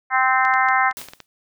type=harmonic tone; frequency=260 Hz; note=C4; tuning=11 cents flat; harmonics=3 / 4 / 5 / 6 / 7 / 8; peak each=-20 / -21 / -22 / -23 / -23 / -24 dBFS; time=0.1-0.93 s; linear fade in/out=50 ms
type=clicks; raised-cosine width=0.2 ms; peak=-19 dBFS; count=8; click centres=0.451 / 0.539 / 0.687 / 0.912 / 1.015 / 1.086 / 1.135 / 1.203 s
type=noise with exponential decay; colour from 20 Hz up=white; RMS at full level=-31 dBFS; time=0.97-1.26 s; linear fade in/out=0 ms; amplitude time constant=61 ms
effects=none